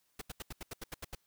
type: noise bursts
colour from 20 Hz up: pink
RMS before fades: -42 dBFS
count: 10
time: 0.19-1.151 s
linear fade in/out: 5 ms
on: 25 ms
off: 79 ms
effects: white hiss -75 dBFS RMS until 1.26 s